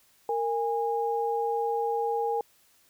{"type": "tone pair together", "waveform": "sine", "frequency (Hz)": [461.9, 820], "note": ["A#4", "G#5"], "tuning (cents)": [-16, -22], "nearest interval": "minor seventh", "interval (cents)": 994, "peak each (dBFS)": -28, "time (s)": [0.29, 2.41], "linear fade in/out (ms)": 2, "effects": ["white hiss -63 dBFS RMS until 2.89 s"]}